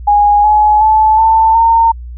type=tone with pitch steps; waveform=sine; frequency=825 / 846.2 / 868 / 890.4 / 913.3 Hz; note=G#5 / G#5 / A5 / A5 / A#5; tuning=-12 / +32 / -24 / +20 / -36 cents; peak=-5 dBFS; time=0.07-1.92 s; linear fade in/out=10 ms; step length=370 ms; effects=added 60 Hz sine -24 dBFS peak until 2.17 s